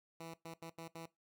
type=tone bursts at uneven times; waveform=10% pulse; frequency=164.81 Hz; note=E3; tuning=in tune; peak=-38 dBFS; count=5; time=0.2-0.34 / 0.45-0.54 / 0.62-0.7 / 0.78-0.88 / 0.95-1.06 s; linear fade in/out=5 ms; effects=noise-tail reverb RT60 0.2 s tail -20 dB re dry